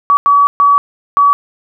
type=tone bursts at uneven times; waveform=sine; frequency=1139 Hz; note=C#6; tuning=47 cents sharp; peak=-5 dBFS; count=4; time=0.1-0.17 / 0.26-0.47 / 0.6-0.78 / 1.17-1.33 s; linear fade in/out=0 ms; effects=none